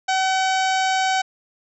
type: harmonic tone with a mistuned harmonic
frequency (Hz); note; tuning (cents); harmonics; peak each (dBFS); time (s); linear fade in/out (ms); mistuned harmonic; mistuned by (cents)
759; F#5; +44; 1 / 2 / 3 / 4 / 5 / 6 / 7 / 8 / 9 / 10; -19 / -25 / -29 / -31 / -33 / -35 / -36 / -37 / -38 / -39; 0.08-1.22; 10; 7; +39
effects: none